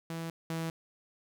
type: tone pair in turn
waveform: sawtooth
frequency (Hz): 164.81 / 163.58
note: E3 / E3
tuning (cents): 0 / -13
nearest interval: unison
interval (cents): 13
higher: first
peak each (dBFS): -32 / -29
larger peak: second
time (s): 0.1-0.3 / 0.5-0.7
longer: neither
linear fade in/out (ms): 2
effects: none